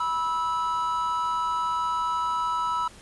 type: tone pair together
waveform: triangle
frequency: 978.5 / 1309 Hz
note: B5 / E6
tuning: -16 / -13 cents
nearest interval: perfect fourth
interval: 503 cents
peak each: -25 dBFS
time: 0-2.88 s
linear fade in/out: 5 ms
effects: pink hiss -49 dBFS RMS until 3.01 s + resampled to 24000 Hz